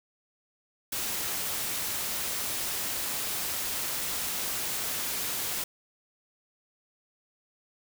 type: noise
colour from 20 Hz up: white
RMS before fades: -32 dBFS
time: 0.92-5.64 s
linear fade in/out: 5 ms
effects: none